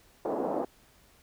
pink band-pass noise, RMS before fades -31 dBFS, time 0.25-0.65 s, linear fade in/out 5 ms, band 270 to 820 Hz, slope 24 dB/octave, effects pink hiss -61 dBFS RMS until 1.22 s

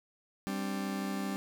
40% pulse chord, G suspended fourth, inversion none, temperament just, 196 / 261.3 / 294 Hz, G3 / C4 / D4, 0 / -2 / +2 cents, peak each -34 / -40 / -40 dBFS, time 0.47-1.36 s, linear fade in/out 0 ms, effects none

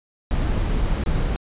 brown noise with dropouts, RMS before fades -21 dBFS, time 0.31-1.36 s, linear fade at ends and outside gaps 0 ms, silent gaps 1.037-1.061 s, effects resampled to 8000 Hz

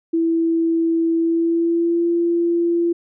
sine tone with pitch glide, 330.1 to 341.1 Hz, E4 to F4, +2 to -41 cents, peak -15 dBFS, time 0.13-2.93 s, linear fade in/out 10 ms, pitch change +57 cents, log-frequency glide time 1.16-2.07 s, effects none

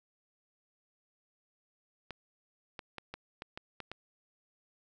clicks, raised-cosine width 0.3 ms, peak -25 dBFS, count 8, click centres 2.107 / 2.792 / 2.983 / 3.14 / 3.421 / 3.575 / 3.803 / 3.916 s, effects none

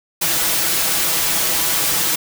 white noise with comb filter, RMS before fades -18 dBFS, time 0.21-2.16 s, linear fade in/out 10 ms, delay 6.1 ms, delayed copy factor +0.8, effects none

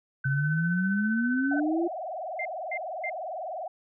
sine tone with tremolo, 1519 Hz, F#6, 45 cents sharp, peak -28 dBFS, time 0.24-1.6 s, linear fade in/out 5 ms, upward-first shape sine, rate 15 Hz, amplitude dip 45%
sine exponential sweep, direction up, 132.4 to 349.2 Hz, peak -24 dBFS, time 0.25-1.88 s, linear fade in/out 10 ms
sine tone with vibrato, 686 Hz, F5, 31 cents flat, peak -32 dBFS, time 1.51-3.68 s, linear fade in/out 5 ms, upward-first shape triangle, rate 20 Hz, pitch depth 240 cents each way
sine tone bursts, 2093 Hz, C7, in tune, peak -30 dBFS, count 3, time 2.39-3.099 s, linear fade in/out 5 ms, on 63 ms, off 260 ms
effects none

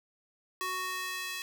square tone with high-pass filter sweep, 370.2 Hz, F#4, 1 cent sharp, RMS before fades -36 dBFS, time 0.61-1.42 s, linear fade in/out 0 ms, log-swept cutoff 970 to 2400 Hz, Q 1.2, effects 9-bit

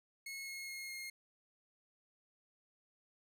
sawtooth tone with pitch steps, 2177 / 2164 / 2152 / 2140 Hz, C#7 / C#7 / C7 / C7, -32 / -42 / +48 / +38 cents, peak -40 dBFS, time 0.26-1.1 s, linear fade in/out 5 ms, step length 210 ms, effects none

